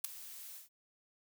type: noise with ADSR envelope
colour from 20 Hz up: blue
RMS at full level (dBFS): -30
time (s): 0.04-0.69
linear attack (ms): 8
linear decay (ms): 4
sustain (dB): -19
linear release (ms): 140
effects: none